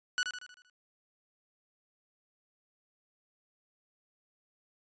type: tone with echo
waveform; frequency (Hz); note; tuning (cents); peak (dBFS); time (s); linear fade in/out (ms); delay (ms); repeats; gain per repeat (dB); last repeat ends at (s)
sawtooth; 1477; F#6; -3; -24; 0.18-0.23; 0; 78; 6; -6; 0.698
effects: resampled to 16000 Hz